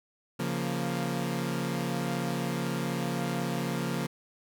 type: chord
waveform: sawtooth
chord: Bb minor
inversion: first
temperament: equal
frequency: 138.59 / 174.61 / 233.1 Hz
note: Db3 / F3 / Bb3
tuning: 0 / 0 / 0 cents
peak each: -30 / -29 / -30 dBFS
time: 0.39-4.07 s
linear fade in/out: 10 ms
effects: none